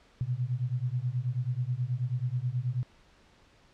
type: beating tone pair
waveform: sine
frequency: 120 / 129.3 Hz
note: B2 / C3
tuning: -49 / -20 cents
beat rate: 9.3 Hz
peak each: -31 dBFS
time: 0.21-2.83 s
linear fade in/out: 0 ms
effects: pink hiss -61 dBFS RMS until 3.73 s + low-pass 5000 Hz 12 dB/octave